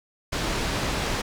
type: low-pass noise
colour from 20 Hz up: pink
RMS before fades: -27 dBFS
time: 0.32-1.22 s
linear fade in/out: 10 ms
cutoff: 6000 Hz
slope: 12 dB/octave
effects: none